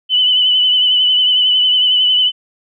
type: tone with vibrato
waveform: sine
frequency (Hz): 3000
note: F#7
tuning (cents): +23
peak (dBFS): -9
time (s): 0.09-2.32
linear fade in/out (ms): 50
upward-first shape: triangle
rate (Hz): 11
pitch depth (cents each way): 41
effects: none